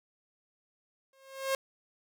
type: tone with exponential growth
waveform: sawtooth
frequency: 537 Hz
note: C5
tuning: 45 cents sharp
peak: -22 dBFS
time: 1.13-1.55 s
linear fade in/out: 2 ms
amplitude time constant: 91 ms
effects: none